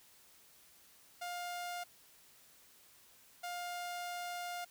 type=tone pair in turn; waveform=sawtooth; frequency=706 / 706 Hz; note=F5 / F5; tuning=+19 / +19 cents; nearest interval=unison; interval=0 cents; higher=neither; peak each=-36 / -36 dBFS; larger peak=neither; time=1.21-1.84 / 3.43-4.65 s; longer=second; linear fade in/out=10 ms; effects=white hiss -63 dBFS RMS until 4.7 s